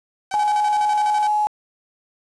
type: tone with tremolo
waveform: sawtooth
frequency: 767 Hz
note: G5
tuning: 38 cents flat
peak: -23 dBFS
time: 0.31-1.28 s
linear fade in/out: 5 ms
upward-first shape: square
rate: 12 Hz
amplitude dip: 75%
type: tone with pitch glide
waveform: sine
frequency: 838 to 843.3 Hz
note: G#5 to G#5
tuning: +15 to +26 cents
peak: -16 dBFS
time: 0.34-1.47 s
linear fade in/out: 0 ms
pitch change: +11 cents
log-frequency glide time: 0.46-1.35 s
effects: resampled to 22050 Hz + 7-bit

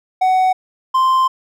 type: tone pair in turn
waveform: triangle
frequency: 747 / 1044 Hz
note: F#5 / C6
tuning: +16 / -4 cents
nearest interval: tritone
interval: 580 cents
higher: second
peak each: -9 dBFS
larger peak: neither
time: 0.21-0.53 / 0.94-1.28 s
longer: second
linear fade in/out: 10 ms
effects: none

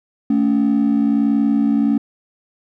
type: ring-modulated tone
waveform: triangle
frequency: 250.5 Hz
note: B3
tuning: 25 cents sharp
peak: -7 dBFS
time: 0.3-1.98 s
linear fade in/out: 2 ms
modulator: 30.7 Hz
effects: tanh soft clip ceiling -7 dBFS

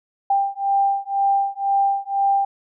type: beating tone pair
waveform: sine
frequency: 791 / 793 Hz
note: G5 / G5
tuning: +15 / +20 cents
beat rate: 2 Hz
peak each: -20 / -20 dBFS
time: 0.3-2.45 s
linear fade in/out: 5 ms
effects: none

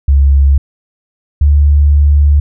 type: tone pair in turn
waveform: sine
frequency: 69.3 / 72.62 Hz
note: C#2 / D2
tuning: 0 / -19 cents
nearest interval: minor second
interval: 81 cents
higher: second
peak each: -4 dBFS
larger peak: neither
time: 0.08-0.58 / 1.41-2.4 s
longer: second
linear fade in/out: 5 ms
effects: none

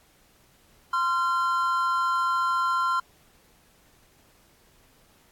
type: tone pair together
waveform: triangle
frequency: 1040 / 1374.2 Hz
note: C6 / F6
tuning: -11 / -28 cents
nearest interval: perfect fourth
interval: 483 cents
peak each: -23 dBFS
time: 0.93-3 s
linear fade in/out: 5 ms
effects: pink hiss -60 dBFS RMS until 5.31 s + AAC 64 kbps

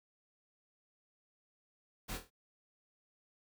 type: noise with echo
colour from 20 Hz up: pink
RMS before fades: -42 dBFS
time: 2.08-2.18 s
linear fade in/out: 20 ms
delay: 25 ms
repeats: 5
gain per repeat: -6 dB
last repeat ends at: 2.305 s
effects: none

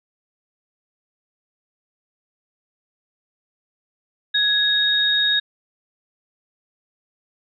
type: tone pair together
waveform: sine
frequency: 1669 / 3747 Hz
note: G#6 / A#7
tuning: +8 / +8 cents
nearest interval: octave + major second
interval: 1400 cents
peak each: -21 / -17 dBFS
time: 4.34-5.4 s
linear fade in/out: 10 ms
effects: none

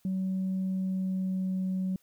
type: tone with pitch glide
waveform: sine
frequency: 188.6 to 187.19 Hz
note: F#3 to F#3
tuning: +33 to +20 cents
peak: -26 dBFS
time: 0.05-1.96 s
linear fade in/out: 2 ms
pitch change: -13 cents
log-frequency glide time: 0.6-1.65 s
effects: tanh soft clip ceiling -25 dBFS + white hiss -68 dBFS RMS until 2.02 s

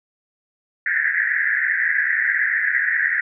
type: band-pass noise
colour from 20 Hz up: pink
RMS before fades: -20 dBFS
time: 0.86-3.21 s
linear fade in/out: 5 ms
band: 1600 to 2000 Hz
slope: 96 dB/octave
effects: none

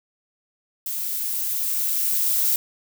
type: noise with level ramp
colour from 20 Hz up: violet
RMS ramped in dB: -28 to -20 dBFS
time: 0.86-2.56 s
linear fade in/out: 2 ms
effects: none

